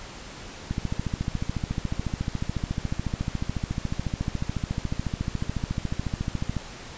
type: click train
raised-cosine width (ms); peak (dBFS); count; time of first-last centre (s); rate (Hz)
5; -14; 83; 0.71-6.567; 14
effects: pink hiss -41 dBFS RMS until 6.97 s + resampled to 16000 Hz